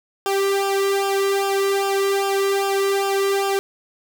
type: tone with flanger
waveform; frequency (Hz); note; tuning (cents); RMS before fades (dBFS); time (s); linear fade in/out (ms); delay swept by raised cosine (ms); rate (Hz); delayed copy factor
sawtooth; 393.8; G4; +8; -20; 0.26-3.59; 0; 0.48 to 1.39; 2.5; -0.9
effects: none